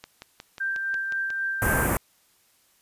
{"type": "click train", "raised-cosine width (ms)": 0.2, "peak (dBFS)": -22, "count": 8, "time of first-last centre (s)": [0.04, 1.304], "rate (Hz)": 5.54}
{"type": "tone with tremolo", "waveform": "sine", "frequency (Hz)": 1576, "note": "G6", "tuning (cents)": 9, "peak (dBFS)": -24, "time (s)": [0.6, 1.87], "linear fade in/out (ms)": 10, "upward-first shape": "sine", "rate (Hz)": 3.8, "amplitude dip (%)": 30}
{"type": "band-stop noise", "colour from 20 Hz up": "pink", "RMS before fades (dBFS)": -24, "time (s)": [1.62, 1.97], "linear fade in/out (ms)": 0, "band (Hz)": [2000, 8600], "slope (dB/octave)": 24}
{"effects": ["white hiss -63 dBFS RMS until 2.81 s", "resampled to 32000 Hz"]}